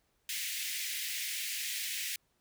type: high-pass noise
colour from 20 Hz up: pink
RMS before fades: -37 dBFS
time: 0.29-2.16 s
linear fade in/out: 2 ms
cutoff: 1900 Hz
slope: 48 dB/octave
effects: pink hiss -75 dBFS RMS until 2.4 s